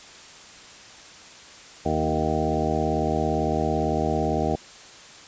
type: harmonic tone with a mistuned harmonic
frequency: 77.78 Hz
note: D#2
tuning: in tune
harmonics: 1 / 2 / 3 / 4 / 5 / 6 / 8 / 9 / 10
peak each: -30 / -30 / -30 / -30 / -30 / -30 / -30 / -30 / -30 dBFS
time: 1.85-4.56 s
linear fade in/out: 10 ms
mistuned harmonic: 3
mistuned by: -17 cents
effects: white hiss -45 dBFS RMS until 5.27 s + resampled to 16000 Hz